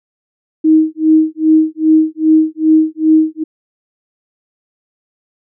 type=tone with tremolo; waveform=sine; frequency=314.8 Hz; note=D#4; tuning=20 cents sharp; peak=-4 dBFS; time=0.64-3.44 s; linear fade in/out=10 ms; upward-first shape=sine; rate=2.5 Hz; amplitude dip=100%; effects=none